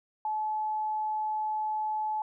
sine tone, 860 Hz, A5, 40 cents flat, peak -28 dBFS, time 0.25-2.22 s, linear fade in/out 2 ms, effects none

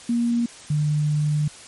sine tone pair in turn, 236.3 / 149.98 Hz, A#3 / D3, +24 / +37 cents, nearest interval minor sixth, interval 787 cents, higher first, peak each -18 dBFS, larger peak neither, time 0.09-0.46 / 0.7-1.48 s, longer second, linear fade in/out 5 ms, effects white hiss -43 dBFS RMS until 1.67 s + MP3 48 kbps

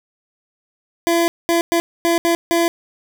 25% pulse tone bursts at uneven times, 338.3 Hz, E4, 45 cents sharp, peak -10 dBFS, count 6, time 1.07-1.28 / 1.49-1.61 / 1.72-1.8 / 2.05-2.18 / 2.25-2.35 / 2.51-2.68 s, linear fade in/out 0 ms, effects none

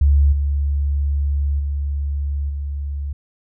sine tone with level steps, 71.1 Hz, C#2, 45 cents sharp, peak -10 / -16 / -19 / -22 dBFS, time 0.01-3.13 s, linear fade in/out 5 ms, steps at 0.32 / 1.59 / 2.49 s, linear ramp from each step 10 ms, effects none

